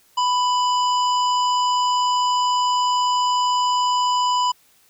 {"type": "harmonic tone with a mistuned harmonic", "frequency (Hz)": 993, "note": "B5", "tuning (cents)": 9, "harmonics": [1, 3, 5, 7], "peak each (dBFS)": [-17, -27, -31, -34], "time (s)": [0.17, 4.52], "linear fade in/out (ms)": 10, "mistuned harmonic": 7, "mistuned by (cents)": 47, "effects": ["white hiss -57 dBFS RMS until 4.89 s"]}